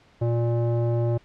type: tone with low-pass filter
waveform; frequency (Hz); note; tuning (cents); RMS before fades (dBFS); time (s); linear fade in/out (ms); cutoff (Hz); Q
square; 117.8; A#2; +19; -23; 0.21-1.18; 10; 590; 1.8
effects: pink hiss -57 dBFS RMS until 1.24 s + low-pass 4000 Hz 12 dB/octave